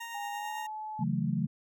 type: tone with tremolo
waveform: 20% pulse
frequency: 930 Hz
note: A#5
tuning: 4 cents flat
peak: -33 dBFS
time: 0-0.67 s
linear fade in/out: 10 ms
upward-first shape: sine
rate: 9 Hz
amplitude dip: 25%
type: tone with pitch glide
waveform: sine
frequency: 817 to 861.1 Hz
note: G#5 to A5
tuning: -29 to -38 cents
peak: -36 dBFS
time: 0.14-1.04 s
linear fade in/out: 10 ms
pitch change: +91 cents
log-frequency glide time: 0.32-0.55 s
type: chord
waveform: sine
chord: F# minor seventh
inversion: second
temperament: equal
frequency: 138.59 / 164.81 / 185 / 220 Hz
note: C#3 / E3 / F#3 / A3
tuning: 0 / 0 / 0 / 0 cents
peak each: -33 dBFS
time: 0.99-1.47 s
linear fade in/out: 10 ms
effects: none